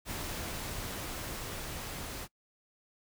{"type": "noise with level ramp", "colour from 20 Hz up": "pink", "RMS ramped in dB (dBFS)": [-38, -41], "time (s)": [0.05, 2.28], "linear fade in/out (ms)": 50, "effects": ["noise-tail reverb RT60 0.1 s tail -22 dB re dry"]}